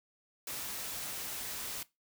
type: noise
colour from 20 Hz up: white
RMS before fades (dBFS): -40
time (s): 0.47-1.83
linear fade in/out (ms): 2
effects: noise-tail reverb RT60 0.2 s tail -19 dB re dry